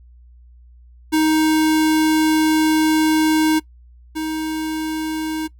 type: tone pair in turn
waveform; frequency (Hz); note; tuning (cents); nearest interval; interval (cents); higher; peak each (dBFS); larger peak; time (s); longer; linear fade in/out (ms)
square; 313.1 / 314.4; D#4 / D#4; +11 / +18; unison; 7; second; -14 / -22; first; 1.12-3.6 / 4.15-5.48; first; 20
effects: noise-tail reverb RT60 0.1 s tail -22 dB re dry + added 60 Hz sine -43 dBFS peak until 5.59 s